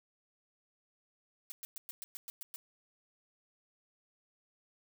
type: noise bursts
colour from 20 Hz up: blue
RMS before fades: -44 dBFS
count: 9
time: 1.5-2.56 s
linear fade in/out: 0 ms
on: 20 ms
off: 110 ms
effects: none